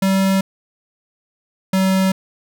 square tone pair in turn, 192.6 / 189.95 Hz, G3 / F#3, -30 / +46 cents, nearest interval unison, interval 24 cents, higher first, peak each -14 dBFS, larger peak neither, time 0.02-0.41 / 1.73-2.12 s, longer neither, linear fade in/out 5 ms, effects none

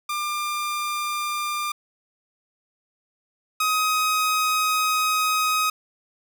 sawtooth tone pair in turn, 1196 / 1259.6 Hz, D6 / D#6, +31 / +21 cents, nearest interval minor second, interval 90 cents, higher second, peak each -21 / -16 dBFS, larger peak second, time 0.09-1.72 / 3.6-5.7 s, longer second, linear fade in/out 5 ms, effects none

